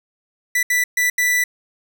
45% pulse tone bursts at uneven times, 1975.5 Hz, B6, in tune, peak -15 dBFS, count 4, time 0.55-0.63 / 0.7-0.84 / 0.97-1.1 / 1.18-1.44 s, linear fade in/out 5 ms, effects none

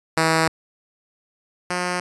5% pulse tone pair in turn, 161.3 / 179.11 Hz, E3 / F3, -37 / +44 cents, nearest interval major second, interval 181 cents, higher second, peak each -5 / -11 dBFS, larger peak first, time 0.17-0.48 / 1.7-2 s, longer first, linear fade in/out 5 ms, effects resampled to 24000 Hz

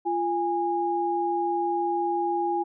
sine tone pair together, 345.6 / 822 Hz, F4 / G#5, -18 / -18 cents, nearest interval octave + minor third, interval 1500 cents, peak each -27 / -25 dBFS, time 0.05-2.64 s, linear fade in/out 20 ms, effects none

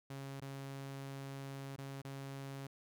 sawtooth tone with dropouts, 137 Hz, C#3, 20 cents flat, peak -40 dBFS, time 0.1-2.67 s, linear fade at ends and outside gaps 5 ms, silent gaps 0.403-0.417 / 1.762-1.782 / 2.018-2.047 s, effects none

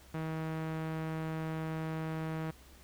sawtooth tone with low-pass filter, 159.4 Hz, D#3, 42 cents sharp, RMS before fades -37 dBFS, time 0.14-2.51 s, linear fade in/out 5 ms, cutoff 2100 Hz, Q 0.85, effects added 66 Hz sine -57 dBFS peak until 2.83 s + pink hiss -59 dBFS RMS until 2.83 s

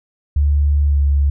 sine tone with pitch glide, 72.4 to 70.79 Hz, D2 to C#2, -24 to +37 cents, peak -11 dBFS, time 0.36-1.3 s, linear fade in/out 5 ms, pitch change -39 cents, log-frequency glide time 0.86-1 s, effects none

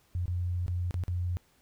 sine tone with dropouts, 88.7 Hz, F2, 27 cents sharp, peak -28 dBFS, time 0.15-1.37 s, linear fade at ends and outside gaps 0 ms, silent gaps 0.257-0.28 / 0.663-0.681 / 0.909-0.942 / 1.037-1.081 s, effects pink hiss -66 dBFS RMS until 1.61 s

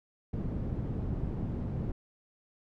white low-pass noise, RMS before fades -34 dBFS, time 0.33-1.92 s, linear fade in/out 5 ms, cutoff 170 Hz, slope 12 dB/octave, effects none

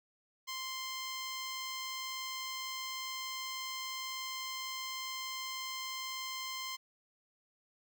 10% pulse tone, 1046.5 Hz, C6, in tune, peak -30 dBFS, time 0.47-6.77 s, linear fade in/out 20 ms, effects none

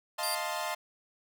sawtooth chord, F dominant seventh, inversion third, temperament equal, 622.3 / 698.5 / 880 / 1046.5 Hz, Eb5 / F5 / A5 / C6, 0 / 0 / 0 / 0 cents, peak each -34 dBFS, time 0.18-0.75 s, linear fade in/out 10 ms
20% pulse tone, 4699 Hz, D8, in tune, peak -26 dBFS, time 0.23-0.35 s, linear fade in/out 2 ms
effects none

